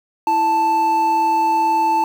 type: tone pair together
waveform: triangle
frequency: 330 / 881 Hz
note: E4 / A5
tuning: +2 / +2 cents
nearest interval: octave + perfect fourth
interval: 1700 cents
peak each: -23 / -12 dBFS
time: 0.27-2.04 s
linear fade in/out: 2 ms
effects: 7-bit